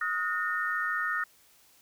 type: tone cluster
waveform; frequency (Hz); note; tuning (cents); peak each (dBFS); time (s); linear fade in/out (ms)
sine; 1260 / 1446 / 1826; D#6 / F#6 / A#6; +21 / -40 / -36; -33 / -32 / -31; 0.01-1.24; 5
effects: white hiss -61 dBFS RMS until 1.81 s